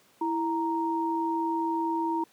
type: tone pair together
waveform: sine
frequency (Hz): 329.6 / 932.2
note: E4 / A#5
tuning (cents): 0 / 0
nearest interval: octave + tritone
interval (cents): 1800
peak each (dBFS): -28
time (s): 0.21-2.24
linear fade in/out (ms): 5
effects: pink hiss -61 dBFS RMS until 2.32 s + high-pass 200 Hz 12 dB/octave